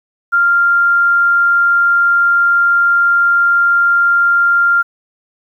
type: tone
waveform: sine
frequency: 1393 Hz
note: F6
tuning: 5 cents flat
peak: -8 dBFS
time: 0.32-4.83 s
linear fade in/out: 20 ms
effects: 8-bit